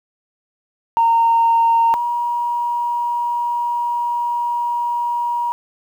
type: tone pair in turn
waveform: sine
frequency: 921 / 954.7 Hz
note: A#5 / A#5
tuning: -21 / +41 cents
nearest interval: minor second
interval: 62 cents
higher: second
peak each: -10 / -17 dBFS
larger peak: first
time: 0.97-1.94 / 1.94-5.52 s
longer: second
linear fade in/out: 0 ms
effects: tanh soft clip ceiling -7 dBFS + 8-bit